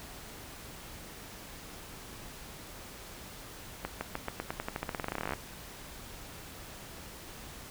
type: accelerating click train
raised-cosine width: 0.5 ms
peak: -18 dBFS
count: 26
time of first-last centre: 3.85-5.335 s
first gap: 160 ms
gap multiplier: 0.9
effects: pink hiss -47 dBFS RMS until 7.7 s